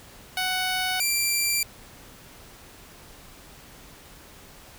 10% pulse tone pair in turn, 743 / 2358 Hz, F#5 / D7, +7 / +6 cents, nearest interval octave + minor sixth, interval 1999 cents, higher second, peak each -16 / -13 dBFS, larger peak second, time 0.37-1 / 1-1.63 s, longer neither, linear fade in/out 2 ms, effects pink hiss -48 dBFS RMS until 4.78 s

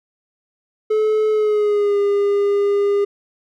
triangle tone with pitch glide, 431.2 to 404.7 Hz, A4 to G#4, -35 to -45 cents, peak -12 dBFS, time 0.9-3.05 s, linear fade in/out 10 ms, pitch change -110 cents, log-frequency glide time 1.3-1.98 s, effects none

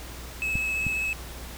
triangle tone with vibrato, 2586 Hz, E7, 34 cents flat, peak -24 dBFS, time 0.42-1.13 s, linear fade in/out 0 ms, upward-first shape sine, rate 15 Hz, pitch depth 15 cents each way
clicks, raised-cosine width 5 ms, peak -17 dBFS, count 2, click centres 0.555 / 0.867 s
effects added 60 Hz sine -39 dBFS peak until 1.57 s + pink hiss -42 dBFS RMS until 1.57 s

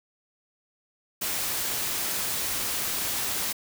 white noise, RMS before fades -29 dBFS, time 1.21-3.53 s, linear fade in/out 10 ms, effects none

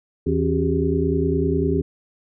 sine tone cluster, 80.1 / 164 / 271.2 / 377 / 407 Hz, E2 / E3 / C#4 / F#4 / G#4, -49 / -9 / -38 / +32 / -35 cents, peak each -24 dBFS, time 0.26-1.82 s, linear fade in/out 10 ms, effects none

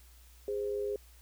sine tone pair together, 410.8 / 517.9 Hz, G#4 / C5, -19 / -18 cents, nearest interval major third, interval 401 cents, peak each -32 / -39 dBFS, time 0.48-0.96 s, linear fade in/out 2 ms, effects added 60 Hz sine -55 dBFS peak until 1.21 s + white hiss -62 dBFS RMS until 1.21 s

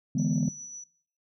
sine chord, E dominant seventh, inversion third, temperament equal, 146.83 / 164.81 / 207.7 / 246.9 Hz, D3 / E3 / G#3 / B3, 0 / 0 / 0 / 0 cents, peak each -28 dBFS, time 0.15-0.49 s, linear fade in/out 5 ms
sine tone with tremolo, 5920 Hz, F#8, in tune, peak -38 dBFS, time 0.18-0.84 s, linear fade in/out 5 ms, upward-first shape sine, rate 7.3 Hz, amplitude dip 30%
effects noise-tail reverb RT60 0.6 s tail -23 dB re dry + tanh soft clip ceiling -17 dBFS

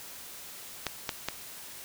clicks, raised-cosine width 0.2 ms, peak -12 dBFS, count 3, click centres 0.867 / 1.092 / 1.286 s, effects white hiss -45 dBFS RMS until 1.84 s

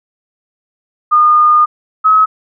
sine tone pair in turn, 1220 / 1280 Hz, D#6 / D#6, -34 / +49 cents, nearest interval minor second, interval 83 cents, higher second, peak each -5 dBFS, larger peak neither, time 1.11-1.66 / 2.04-2.26 s, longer first, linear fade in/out 20 ms, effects none

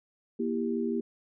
sine chord, E diminished, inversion second, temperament just, 237.3 / 329.6 / 395.6 Hz, Bb3 / E4 / G4, +31 / 0 / +16 cents, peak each -30 / -34 / -32 dBFS, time 0.39-1.01 s, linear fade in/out 10 ms, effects none

